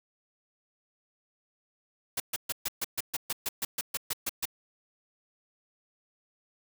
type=noise bursts; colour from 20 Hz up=white; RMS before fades=-31 dBFS; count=15; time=2.17-4.455 s; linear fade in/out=5 ms; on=31 ms; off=130 ms; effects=none